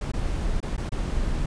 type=noise with dropouts; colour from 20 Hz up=brown; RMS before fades=-26 dBFS; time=0.01-1.46 s; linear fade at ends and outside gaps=5 ms; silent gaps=0.118-0.135 / 0.604-0.627 / 0.766-0.778 / 0.893-0.919 s; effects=resampled to 22050 Hz